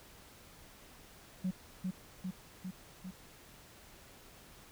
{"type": "tone with echo", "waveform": "sine", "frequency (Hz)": 185, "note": "F#3", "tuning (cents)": 0, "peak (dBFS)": -29, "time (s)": [1.44, 1.51], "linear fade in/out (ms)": 10, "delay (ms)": 400, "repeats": 4, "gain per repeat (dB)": -3, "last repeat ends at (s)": 3.11, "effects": ["tanh soft clip ceiling -29 dBFS", "pink hiss -57 dBFS RMS until 4.71 s"]}